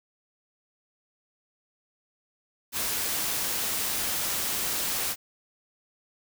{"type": "noise", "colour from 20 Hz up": "white", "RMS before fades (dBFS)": -29, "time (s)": [2.72, 5.16], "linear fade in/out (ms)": 50, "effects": []}